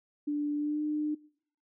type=tone with pitch glide; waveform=sine; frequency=293.7 to 301.4 Hz; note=D4 to D4; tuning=0 to +45 cents; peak=-28 dBFS; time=0.27-1.15 s; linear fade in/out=10 ms; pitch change=+45 cents; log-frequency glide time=0.56-0.81 s; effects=noise-tail reverb RT60 0.6 s tail -23 dB re dry